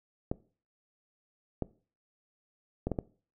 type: clicks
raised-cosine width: 2 ms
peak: -17 dBFS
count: 5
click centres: 0.315 / 1.623 / 2.87 / 2.917 / 2.988 s
effects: noise-tail reverb RT60 0.4 s tail -20 dB re dry